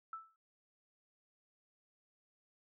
sine tone with exponential decay, 1318.5 Hz, E6, in tune, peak -39 dBFS, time 0.13-0.36 s, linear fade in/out 2 ms, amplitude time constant 50 ms, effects none

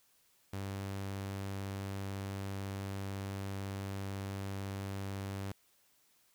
sawtooth tone, 98 Hz, G2, in tune, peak -34 dBFS, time 0.53-5.52 s, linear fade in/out 5 ms, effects white hiss -70 dBFS RMS until 6.34 s

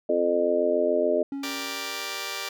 harmonic tone, 87 Hz, F2, 6 cents flat, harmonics 3 / 4 / 5 / 6 / 7, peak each -31 / -28 / -26 / -33 / -23 dBFS, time 0.09-1.23 s, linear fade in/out 5 ms
triangle tone with exponential decay, 277.2 Hz, C#4, in tune, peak -26 dBFS, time 1.32-2.43 s, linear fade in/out 2 ms, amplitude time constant 240 ms
5% pulse chord, G minor, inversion none, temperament just, 392 / 470.4 / 588 Hz, G4 / Bb4 / D5, 0 / +16 / +2 cents, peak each -25 dBFS, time 1.43-2.49 s, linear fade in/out 5 ms
effects none

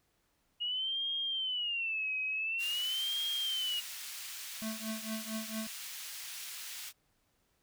sine tone with vibrato, 2864 Hz, F7, 43 cents sharp, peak -32 dBFS, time 0.6-3.81 s, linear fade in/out 20 ms, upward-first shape sine, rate 0.47 Hz, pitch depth 210 cents each way
pink high-pass noise, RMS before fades -44 dBFS, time 2.58-6.93 s, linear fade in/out 50 ms, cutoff 2500 Hz, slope 12 dB/octave
square tone with tremolo, 220 Hz, A3, in tune, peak -35 dBFS, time 4.62-5.67 s, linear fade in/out 0 ms, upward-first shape triangle, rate 4.4 Hz, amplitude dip 95%
effects pink hiss -75 dBFS RMS until 7.62 s

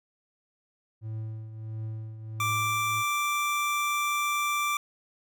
triangle tone with tremolo, 110 Hz, A2, in tune, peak -29 dBFS, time 1.01-3.04 s, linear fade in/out 50 ms, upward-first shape triangle, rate 1.5 Hz, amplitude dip 65%
25% pulse tone, 1174.7 Hz, D6, in tune, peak -22 dBFS, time 2.4-4.77 s, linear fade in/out 2 ms
effects none

